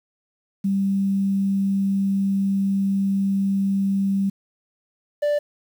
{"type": "tone pair in turn", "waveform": ["sine", "triangle"], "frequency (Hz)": [196, 587.3], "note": ["G3", "D5"], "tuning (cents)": [0, 0], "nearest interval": "octave + perfect fifth", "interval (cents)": 1900, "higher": "second", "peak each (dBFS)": [-18, -16], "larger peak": "second", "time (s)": [[0.64, 4.3], [5.22, 5.39]], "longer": "first", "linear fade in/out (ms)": 10, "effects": ["8-bit"]}